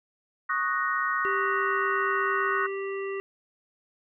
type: chord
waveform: sine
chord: D# minor seventh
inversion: third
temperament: equal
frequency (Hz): 1108.7 / 1244.5 / 1480 / 1864.7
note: C#6 / D#6 / F#6 / A#6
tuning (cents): 0 / 0 / 0 / 0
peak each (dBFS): -30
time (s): 0.49-2.67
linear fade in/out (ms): 10
type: harmonic tone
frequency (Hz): 392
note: G4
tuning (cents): 0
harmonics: 1 / 3 / 5 / 7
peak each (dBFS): -30 / -40 / -40 / -44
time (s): 1.25-3.2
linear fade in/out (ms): 0
effects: none